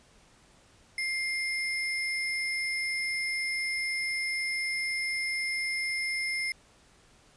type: tone with sample-and-hold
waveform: sine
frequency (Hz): 2108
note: C7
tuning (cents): +12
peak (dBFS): -28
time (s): 0.98-6.52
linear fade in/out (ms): 2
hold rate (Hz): 7350
effects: pink hiss -60 dBFS RMS until 7.36 s + resampled to 22050 Hz